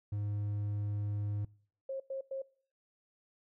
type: tone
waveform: triangle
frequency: 103.2 Hz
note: G#2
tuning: 10 cents flat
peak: -31 dBFS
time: 0.12-1.45 s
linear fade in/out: 5 ms
type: tone bursts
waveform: sine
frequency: 537 Hz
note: C5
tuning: 45 cents sharp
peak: -35 dBFS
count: 3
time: 1.89-2.42 s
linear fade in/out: 5 ms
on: 110 ms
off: 100 ms
effects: noise-tail reverb RT60 0.5 s tail -23 dB re dry